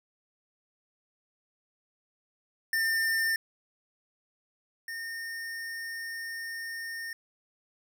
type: tone pair in turn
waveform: square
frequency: 1803 / 1827.1 Hz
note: A6 / A#6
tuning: +42 / -35 cents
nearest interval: unison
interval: 23 cents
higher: second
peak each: -26 / -36 dBFS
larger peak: first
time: 2.73-3.36 / 4.88-7.13 s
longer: second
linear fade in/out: 2 ms
effects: none